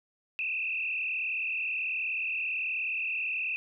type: tone with frequency modulation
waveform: sine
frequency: 2589 Hz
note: E7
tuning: 32 cents flat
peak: -29 dBFS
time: 0.39-3.56 s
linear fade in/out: 0 ms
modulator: 38.7 Hz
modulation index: 3.2
effects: none